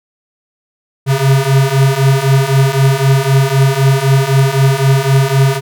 square beating tone pair, 133.2 / 137.1 Hz, C3 / C#3, +31 / -19 cents, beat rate 3.9 Hz, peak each -13 / -11 dBFS, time 1.06-5.61 s, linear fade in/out 50 ms, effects none

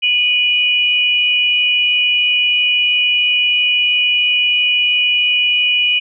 sine tone pair together, 2468 / 2935 Hz, D#7 / F#7, -15 / -15 cents, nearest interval minor third, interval 300 cents, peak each -14 / -14 dBFS, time 0.02-6 s, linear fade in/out 20 ms, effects none

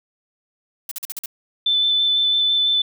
blue noise bursts, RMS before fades -28 dBFS, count 6, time 0.89-1.259 s, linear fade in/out 2 ms, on 24 ms, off 45 ms
sine tone with vibrato, 3520 Hz, A7, in tune, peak -15 dBFS, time 1.66-2.82 s, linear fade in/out 5 ms, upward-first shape square, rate 6 Hz, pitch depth 9 cents each way
effects none

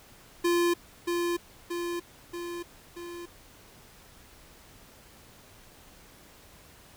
square tone with echo, 346.1 Hz, F4, 16 cents flat, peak -23 dBFS, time 0.44-0.74 s, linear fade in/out 10 ms, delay 630 ms, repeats 4, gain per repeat -4 dB, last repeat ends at 3.26 s, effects pink hiss -54 dBFS RMS until 6.96 s

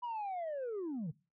sine linear sweep, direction down, 987.8 to 132.7 Hz, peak -34 dBFS, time 0.02-1.12 s, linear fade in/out 20 ms, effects noise-tail reverb RT60 0.3 s tail -20 dB re dry + tanh soft clip ceiling -35 dBFS

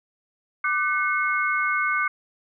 sine tone cluster, 1188 / 1509 / 2169 Hz, D6 / F#6 / C#7, +20 / +34 / -38 cents, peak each -25 dBFS, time 0.64-2.08 s, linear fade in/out 5 ms, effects none

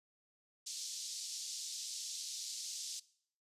white band-pass noise, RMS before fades -44 dBFS, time 0.66-3 s, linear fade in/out 10 ms, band 4100 to 7200 Hz, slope 24 dB/octave, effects noise-tail reverb RT60 0.6 s tail -20 dB re dry + resampled to 32000 Hz

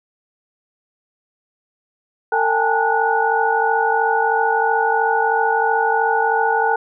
sine tone cluster, 451.1 / 794 / 837 / 890 / 1464 Hz, A4 / G5 / G#5 / A5 / F#6, +43 / +22 / +13 / +20 / -19 cents, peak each -21 dBFS, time 2.32-6.76 s, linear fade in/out 5 ms, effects none

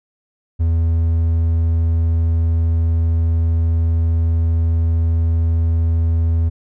triangle tone, 82.41 Hz, E2, in tune, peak -11 dBFS, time 0.59-6.5 s, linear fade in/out 20 ms, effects none

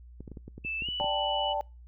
clicks, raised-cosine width 3 ms, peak -29 dBFS, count 11, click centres 0.206 / 0.278 / 0.317 / 0.372 / 0.48 / 0.58 / 0.649 / 0.822 / 0.887 / 1.01 / 1.044 s
sine tone with pitch glide, 2637 to 2960 Hz, E7 to F#7, 0 to 0 cents, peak -31 dBFS, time 0.64-1.54 s, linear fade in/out 20 ms, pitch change +200 cents, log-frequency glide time 0.8-0.88 s
sine chord, D suspended fourth, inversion none, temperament equal, 587.3 / 784 / 880 Hz, D5 / G5 / A5, 0 / 0 / 0 cents, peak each -32 dBFS, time 1-1.61 s, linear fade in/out 0 ms
effects noise-tail reverb RT60 0.3 s tail -25 dB re dry + added 60 Hz sine -47 dBFS peak until 1.87 s

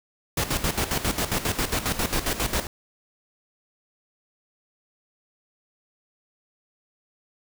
pink noise with tremolo, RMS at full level -24 dBFS, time 0.37-2.67 s, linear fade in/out 5 ms, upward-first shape square, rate 7.4 Hz, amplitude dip 70%, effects none

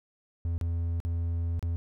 triangle tone with dropouts, 84.4 Hz, E2, 41 cents sharp, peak -25 dBFS, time 0.45-1.76 s, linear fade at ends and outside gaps 0 ms, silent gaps 0.58-0.612 / 1.002-1.05 / 1.594-1.627 s, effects none

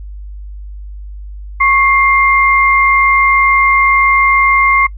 sine tone pair together, 1100 / 2107 Hz, C#6 / C7, -14 / +12 cents, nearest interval major seventh, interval 1126 cents, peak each -10 dBFS, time 1.6-4.87 s, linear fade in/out 10 ms, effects noise-tail reverb RT60 0.1 s tail -24 dB re dry + added 50 Hz sine -25 dBFS peak until 4.97 s

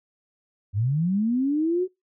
sine linear sweep, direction up, 93 to 378 Hz, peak -20 dBFS, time 0.73-1.88 s, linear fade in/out 50 ms, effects noise-tail reverb RT60 0.2 s tail -26 dB re dry

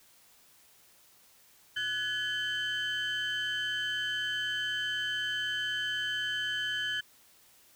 sine tone cluster, 1490 / 1698 / 3066 Hz, F#6 / G#6 / G7, +12 / +38 / -39 cents, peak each -36 / -32 / -32 dBFS, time 1.76-7.01 s, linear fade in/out 10 ms, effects tanh soft clip ceiling -26 dBFS + white hiss -61 dBFS RMS until 7.75 s

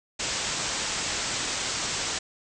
white low-pass noise, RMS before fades -30 dBFS, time 0.19-2.19 s, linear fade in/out 10 ms, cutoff 8100 Hz, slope 96 dB/octave, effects none

